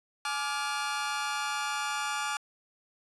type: chord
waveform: sawtooth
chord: D diminished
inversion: second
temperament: just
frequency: 845.8 / 1174.7 / 1409.6 Hz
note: Ab5 / D6 / F6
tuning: +31 / 0 / +16 cents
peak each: -31 dBFS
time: 0.25-2.37 s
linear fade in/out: 2 ms
effects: resampled to 24000 Hz